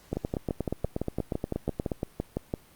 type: two click trains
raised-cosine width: 2 ms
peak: -15 / -15 dBFS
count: 15 / 16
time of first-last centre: 0.17-2.539 / 0.13-1.918 s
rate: 5.91 / 8.39 Hz
effects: pink hiss -57 dBFS RMS until 2.75 s + Opus 48 kbps